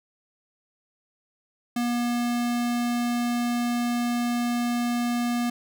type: tone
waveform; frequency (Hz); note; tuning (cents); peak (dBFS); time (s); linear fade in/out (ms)
square; 240; B3; -49; -24; 1.76-5.5; 5
effects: none